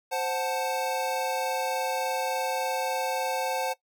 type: chord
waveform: square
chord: F# diminished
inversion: second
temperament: equal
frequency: 523.3 / 740 / 880 Hz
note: C5 / F#5 / A5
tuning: 0 / 0 / 0 cents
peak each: -32 dBFS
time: 0.11-3.74 s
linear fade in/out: 20 ms
effects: noise-tail reverb RT60 0.1 s tail -18 dB re dry